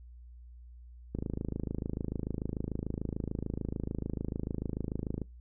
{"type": "click train", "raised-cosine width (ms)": 3, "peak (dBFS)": -21, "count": 110, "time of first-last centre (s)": [1.15, 5.217], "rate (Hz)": 26.8, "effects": ["noise-tail reverb RT60 0.2 s tail -23 dB re dry", "added 60 Hz sine -48 dBFS peak until 5.4 s"]}